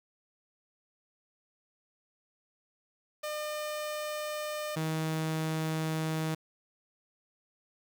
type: tone pair in turn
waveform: sawtooth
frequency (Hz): 604 / 158.6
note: D5 / D#3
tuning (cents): +48 / +33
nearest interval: octave + major seventh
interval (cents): 2315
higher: first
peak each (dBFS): -30 / -26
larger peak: second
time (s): 3.23-4.76 / 4.76-6.35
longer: second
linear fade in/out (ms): 10
effects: 9-bit